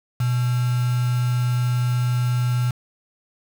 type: tone with quantisation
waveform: sine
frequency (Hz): 123.1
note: B2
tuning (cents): -5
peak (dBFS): -18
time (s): 0.2-2.71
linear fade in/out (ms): 5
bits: 5
effects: none